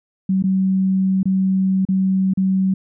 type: tone with dropouts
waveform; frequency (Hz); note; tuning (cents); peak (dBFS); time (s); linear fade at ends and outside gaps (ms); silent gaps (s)
sine; 190; F#3; +46; -14; 0.29-2.74; 5; 0.425-0.438 / 1.231-1.255 / 1.852-1.887 / 2.337-2.373
effects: none

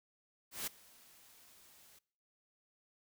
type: noise with ADSR envelope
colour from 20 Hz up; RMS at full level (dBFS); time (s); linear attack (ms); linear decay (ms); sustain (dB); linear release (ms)
white; -38; 0.51-1.99; 160; 10; -24; 7
effects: noise-tail reverb RT60 0.6 s tail -23 dB re dry

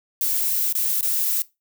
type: noise with dropouts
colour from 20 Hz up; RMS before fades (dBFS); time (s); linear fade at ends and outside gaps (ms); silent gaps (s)
violet; -22; 0.21-1.42; 1; 0.726-0.751 / 1.01-1.028
effects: noise-tail reverb RT60 0.2 s tail -18 dB re dry

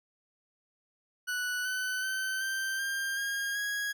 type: tone with pitch steps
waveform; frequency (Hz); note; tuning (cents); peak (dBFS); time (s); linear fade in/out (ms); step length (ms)
40% pulse; 1480 / 1507.6 / 1535.7 / 1564.4 / 1593.6 / 1623.3 / 1653.6; F#6 / F#6 / G6 / G6 / G6 / G#6 / G#6; 0 / +32 / -36 / -4 / +28 / -40 / -8; -30; 1.27-3.93; 20; 380
effects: none

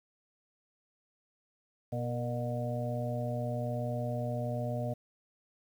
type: harmonic tone with a mistuned harmonic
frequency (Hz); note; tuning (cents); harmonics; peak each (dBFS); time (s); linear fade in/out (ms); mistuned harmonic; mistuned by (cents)
121.1; B2; -34; 1 / 2 / 4 / 5 / 6; -34 / -39 / -43 / -37 / -43; 1.92-4.94; 10; 4; -56
effects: 10-bit

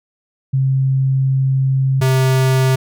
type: tone pair in turn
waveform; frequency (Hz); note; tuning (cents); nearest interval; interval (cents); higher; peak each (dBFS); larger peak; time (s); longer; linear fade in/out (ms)
sine / square; 133.6 / 131.23; C3 / C3; +36 / +6; unison; 30; first; -12; neither; 0.53-2.01 / 2.01-2.76; first; 10
effects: none

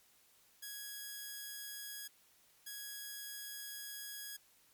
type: tone bursts at uneven times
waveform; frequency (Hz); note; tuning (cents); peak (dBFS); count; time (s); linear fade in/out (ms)
5% pulse; 1661.2; G#6; 0; -33; 2; 0.62-2.08 / 2.66-4.37; 10
effects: white hiss -68 dBFS RMS until 4.73 s + MP3 96 kbps

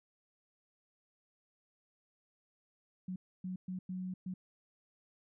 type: tone bursts at uneven times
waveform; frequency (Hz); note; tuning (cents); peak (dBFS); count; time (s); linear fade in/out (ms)
sine; 184.5; F#3; -5; -37; 5; 3.08-3.16 / 3.44-3.56 / 3.68-3.79 / 3.89-4.14 / 4.26-4.34; 5
effects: none

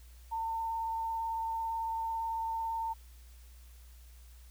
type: tone with vibrato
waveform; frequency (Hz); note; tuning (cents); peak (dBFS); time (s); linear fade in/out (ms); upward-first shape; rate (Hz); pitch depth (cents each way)
sine; 904; A5; +47; -32; 0.31-2.94; 20; triangle; 18; 16
effects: added 60 Hz sine -51 dBFS peak until 4.5 s + white hiss -63 dBFS RMS until 4.5 s

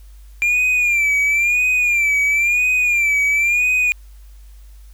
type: tone with vibrato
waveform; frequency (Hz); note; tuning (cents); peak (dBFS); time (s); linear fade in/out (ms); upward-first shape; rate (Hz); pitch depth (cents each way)
triangle; 2384; D7; +25; -12; 0.42-3.92; 0; sine; 0.98; 84
effects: added 50 Hz sine -38 dBFS peak until 4.93 s + white hiss -56 dBFS RMS until 4.93 s

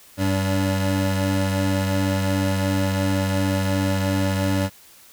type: tone pair together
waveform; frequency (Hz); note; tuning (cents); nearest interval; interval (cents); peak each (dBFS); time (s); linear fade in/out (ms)
25% pulse; 96.47 / 286.6; G2 / D4; -27 / -42; octave + perfect fifth; 1885; -17 / -21; 0.17-4.7; 50
effects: white hiss -49 dBFS RMS until 5.12 s

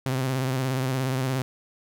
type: tone with vibrato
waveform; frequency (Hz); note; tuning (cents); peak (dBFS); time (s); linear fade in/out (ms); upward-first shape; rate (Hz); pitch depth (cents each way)
sawtooth; 130.81; C3; 0; -20; 0.06-1.42; 0; sine; 17; 57
effects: none

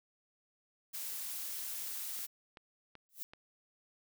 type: noise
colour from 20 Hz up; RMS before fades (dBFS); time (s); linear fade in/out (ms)
blue; -41; 0.93-2.27; 20
type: click train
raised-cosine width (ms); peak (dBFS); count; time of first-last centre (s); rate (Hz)
0.3; -35; 4; 2.19-3.335; 2.62
type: noise with exponential growth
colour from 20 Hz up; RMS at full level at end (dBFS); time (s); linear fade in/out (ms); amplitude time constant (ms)
violet; -38; 3.09-3.23; 0; 29
effects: none

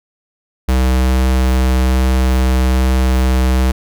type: tone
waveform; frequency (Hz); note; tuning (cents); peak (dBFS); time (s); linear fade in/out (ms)
square; 64.2; C2; -32; -11; 0.68-3.72; 10
effects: none

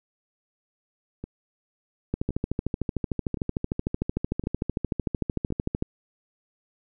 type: two click trains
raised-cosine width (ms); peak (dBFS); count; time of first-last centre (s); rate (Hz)
3; -21 / -12; 5 / 50; 1.24-5.504 / 2.14-5.824; 0.938 / 13.3
effects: none

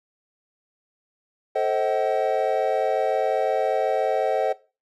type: chord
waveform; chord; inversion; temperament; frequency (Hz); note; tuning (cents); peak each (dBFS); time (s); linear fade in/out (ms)
triangle; A diminished seventh; none; just; 440 / 528 / 633.6 / 760.3; A4 / C5 / Eb5 / Gb5; 0 / +16 / +31 / +47; -24; 1.55-4.53; 10
effects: noise-tail reverb RT60 0.3 s tail -18 dB re dry

